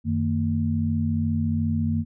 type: tone cluster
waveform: sine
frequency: 91.6 / 154.3 / 228.5 Hz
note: F#2 / D#3 / A#3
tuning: -17 / -14 / -34 cents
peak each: -25 / -28 / -24 dBFS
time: 0.04-2.05 s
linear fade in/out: 50 ms
effects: none